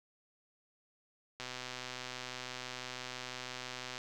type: click train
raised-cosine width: 0.2 ms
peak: -24 dBFS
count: 326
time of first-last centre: 1.4-3.979 s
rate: 126 Hz
effects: none